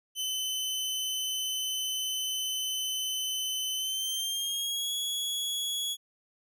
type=tone with pitch glide; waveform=sawtooth; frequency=3041 to 3355 Hz; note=F#7 to G#7; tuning=+47 to +17 cents; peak=-27 dBFS; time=0.15-5.97 s; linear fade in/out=50 ms; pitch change=+170 cents; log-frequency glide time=3.76-4.93 s; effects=none